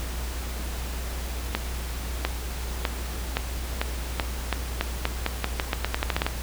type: accelerating click train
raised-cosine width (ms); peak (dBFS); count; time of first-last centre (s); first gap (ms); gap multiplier
0.3; -7; 20; 1.55-6.265; 700; 0.86
effects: added 60 Hz sine -30 dBFS peak until 6.42 s + pink hiss -37 dBFS RMS until 6.42 s